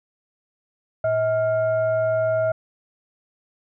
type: tone with frequency modulation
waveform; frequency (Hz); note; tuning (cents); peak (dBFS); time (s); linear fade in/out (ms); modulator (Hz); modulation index
sine; 641; E5; -49; -18; 1.04-2.52; 5; 755; 0.45
effects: none